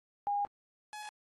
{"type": "tone pair in turn", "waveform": ["sine", "sawtooth"], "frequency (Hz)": [814, 845.4], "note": ["G#5", "G#5"], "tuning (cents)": [-35, 31], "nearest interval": "minor second", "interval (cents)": 66, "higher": "second", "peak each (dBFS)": [-29, -38], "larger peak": "first", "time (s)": [[0.27, 0.45], [0.93, 1.09]], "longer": "first", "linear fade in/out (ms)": 0, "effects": ["AAC 32 kbps"]}